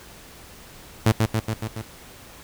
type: tone with echo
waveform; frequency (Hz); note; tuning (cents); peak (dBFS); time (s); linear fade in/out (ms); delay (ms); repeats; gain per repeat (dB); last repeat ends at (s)
sawtooth; 110.4; A2; +6; -10; 1.06-1.12; 5; 140; 5; -3; 1.82
effects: pink hiss -45 dBFS RMS until 2.43 s